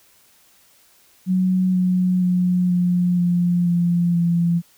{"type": "tone with pitch steps", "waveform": "sine", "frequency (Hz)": [185, 182.56, 180.15, 177.77, 175.43, 173.11, 170.83], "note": ["F#3", "F#3", "F#3", "F3", "F3", "F3", "F3"], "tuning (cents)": [0, -23, -46, 31, 8, -15, -38], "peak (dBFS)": -15, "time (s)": [1.26, 4.62], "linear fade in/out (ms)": 50, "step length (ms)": 480, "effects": ["white hiss -55 dBFS RMS until 4.77 s"]}